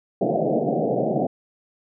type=band-pass noise; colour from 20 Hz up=white; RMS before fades=-22 dBFS; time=0.21-1.27 s; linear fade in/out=5 ms; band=130 to 740 Hz; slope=96 dB/octave; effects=none